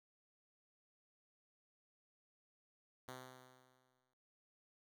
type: tone with exponential decay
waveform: 5% pulse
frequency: 128.3 Hz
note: C3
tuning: 34 cents flat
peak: -36 dBFS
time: 3.08-4.14 s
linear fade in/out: 5 ms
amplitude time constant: 230 ms
effects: none